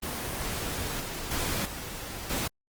pink noise with level steps, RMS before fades -33 / -36 / -30 / -38 / -30 dBFS, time 0.02-2.48 s, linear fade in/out 10 ms, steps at 1 / 1.31 / 1.65 / 2.3 s, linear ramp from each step 5 ms, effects Opus 24 kbps

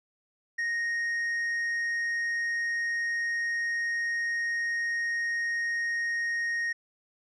sine tone with tanh clipping, 1864.7 Hz, A#6, in tune, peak -28 dBFS, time 0.58-6.73 s, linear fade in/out 10 ms, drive 4 dB, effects none

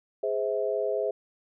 sine chord, Ab augmented, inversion none, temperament just, 415.3 / 519.1 / 648.9 Hz, Ab4 / C5 / E5, 0 / -14 / -27 cents, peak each -29 / -30 / -30 dBFS, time 0.23-1.11 s, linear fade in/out 5 ms, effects none

